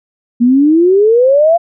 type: exponential sweep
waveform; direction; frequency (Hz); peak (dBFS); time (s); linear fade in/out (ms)
sine; up; 233.1 to 698; -5; 0.4-1.58; 20
effects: none